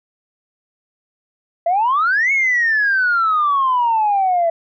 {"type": "exponential two-way sweep", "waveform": "sine", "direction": "up then down", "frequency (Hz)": [659.3, 2220, 659.3], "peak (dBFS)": -12, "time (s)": [1.66, 4.5], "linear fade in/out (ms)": 5, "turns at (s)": 2.32, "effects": ["tanh soft clip ceiling -9 dBFS"]}